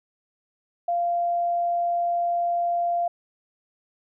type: tone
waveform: sine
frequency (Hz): 693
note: F5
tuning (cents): -14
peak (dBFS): -21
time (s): 0.88-3.08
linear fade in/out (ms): 5
effects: none